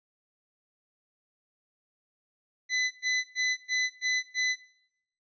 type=tone bursts; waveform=sawtooth; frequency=2008 Hz; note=B6; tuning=28 cents sharp; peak=-22 dBFS; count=6; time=2.69-4.56 s; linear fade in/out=50 ms; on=220 ms; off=110 ms; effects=noise-tail reverb RT60 0.7 s tail -18 dB re dry + resampled to 16000 Hz